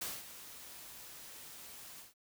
white noise with ADSR envelope, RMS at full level -39 dBFS, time 0.01-2.14 s, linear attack 8 ms, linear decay 210 ms, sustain -12 dB, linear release 150 ms, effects none

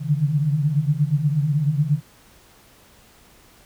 sine tone cluster, 139.8 / 147.6 / 156.4 Hz, C#3 / D3 / D#3, +15 / +9 / +9 cents, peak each -22 dBFS, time 0-2.02 s, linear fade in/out 50 ms, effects pink hiss -52 dBFS RMS until 3.65 s

